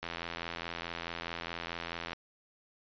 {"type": "click train", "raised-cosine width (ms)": 0.3, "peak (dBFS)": -21, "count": 179, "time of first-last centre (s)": [0.03, 2.132], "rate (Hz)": 84.7, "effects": ["resampled to 11025 Hz"]}